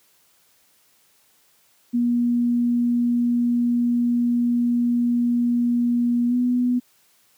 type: tone with pitch glide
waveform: sine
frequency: 240 to 246.6 Hz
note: B3 to B3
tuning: -49 to -2 cents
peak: -17 dBFS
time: 1.93-6.8 s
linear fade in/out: 20 ms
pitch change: +47 cents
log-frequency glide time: 6.28-6.34 s
effects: white hiss -60 dBFS RMS until 7.37 s + high-pass 80 Hz 12 dB/octave